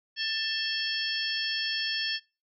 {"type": "harmonic tone with a mistuned harmonic", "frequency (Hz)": 886, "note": "A5", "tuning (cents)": 12, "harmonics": [2, 3, 4, 5, 6], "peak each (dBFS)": [-34, -37, -34, -34, -34], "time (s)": [0.16, 2.2], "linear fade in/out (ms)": 50, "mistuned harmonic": 4, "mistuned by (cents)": -140, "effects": ["noise-tail reverb RT60 0.3 s tail -23 dB re dry"]}